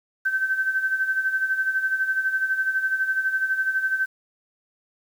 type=tone with tremolo; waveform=sine; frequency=1544 Hz; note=G6; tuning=27 cents flat; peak=-18 dBFS; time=0.25-4.06 s; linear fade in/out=10 ms; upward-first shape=sine; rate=12 Hz; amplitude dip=65%; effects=8-bit